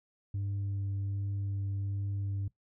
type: tone with vibrato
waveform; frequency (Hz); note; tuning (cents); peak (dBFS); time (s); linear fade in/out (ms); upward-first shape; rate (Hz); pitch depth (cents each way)
sine; 99.2; G2; +21; -29; 0.34-2.48; 5; sine; 1.3; 9
effects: noise-tail reverb RT60 0.1 s tail -19 dB re dry + tanh soft clip ceiling -30 dBFS